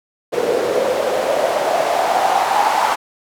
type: noise with band-pass filter sweep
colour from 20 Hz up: white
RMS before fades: -17 dBFS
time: 0.32-2.96 s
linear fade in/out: 20 ms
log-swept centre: 450 to 900 Hz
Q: 5.1
effects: none